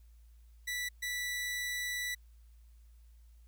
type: tone bursts at uneven times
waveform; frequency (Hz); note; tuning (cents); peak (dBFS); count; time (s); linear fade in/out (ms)
sawtooth; 1967; B6; -7; -31; 2; 0.67-0.89 / 1.02-2.15; 10
effects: added 57 Hz sine -55 dBFS peak until 3.47 s + white hiss -75 dBFS RMS until 3.47 s